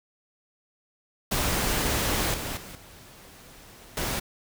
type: noise with level steps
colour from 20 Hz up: pink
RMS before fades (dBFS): -26 / -33 / -42 / -49 / -29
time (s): 1.31-4.2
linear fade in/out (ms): 10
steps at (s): 2.34 / 2.57 / 2.75 / 3.97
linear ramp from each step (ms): 2
effects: none